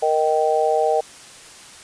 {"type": "harmonic tone", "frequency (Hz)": 155.56, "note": "D#3", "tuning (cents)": 0, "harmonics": [3, 4, 5], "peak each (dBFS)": [-20, -20, -20], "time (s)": [0.02, 1.01], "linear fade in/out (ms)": 10, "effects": ["white hiss -42 dBFS RMS until 1.83 s", "resampled to 22050 Hz"]}